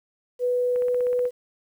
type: tone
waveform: sine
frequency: 493.9 Hz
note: B4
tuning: in tune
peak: -20 dBFS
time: 0.39-1.31 s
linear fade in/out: 50 ms
type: click train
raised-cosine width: 0.5 ms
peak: -27 dBFS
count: 9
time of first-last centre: 0.76-1.254 s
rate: 16.2 Hz
effects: 9-bit